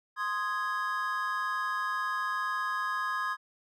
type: chord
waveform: triangle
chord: Ab major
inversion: first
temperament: equal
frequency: 1046.5 / 1244.5 / 1661.2 Hz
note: C6 / Eb6 / Ab6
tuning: 0 / 0 / 0 cents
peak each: -32 dBFS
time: 0.16-3.37 s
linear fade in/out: 50 ms
effects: none